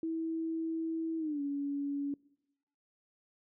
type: tone with pitch glide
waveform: sine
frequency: 325.2 to 283.1 Hz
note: E4 to C#4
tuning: -23 to +37 cents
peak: -32 dBFS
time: 0.03-2.14 s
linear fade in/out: 2 ms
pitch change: -240 cents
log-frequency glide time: 1.18-1.41 s
effects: noise-tail reverb RT60 0.9 s tail -24 dB re dry